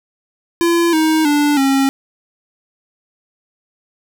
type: tone with pitch steps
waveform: square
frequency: 340 / 315.4 / 292.6 / 271.4 Hz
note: F4 / D#4 / D4 / C#4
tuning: -46 / +24 / -6 / -36 cents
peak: -12 dBFS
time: 0.61-1.89 s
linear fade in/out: 0 ms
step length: 320 ms
effects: none